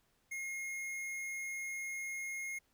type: tone with hard clipping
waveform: sine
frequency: 2148 Hz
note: C7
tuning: 45 cents sharp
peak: -40 dBFS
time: 0.31-2.59 s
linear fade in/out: 10 ms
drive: 15 dB
effects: pink hiss -75 dBFS RMS until 2.73 s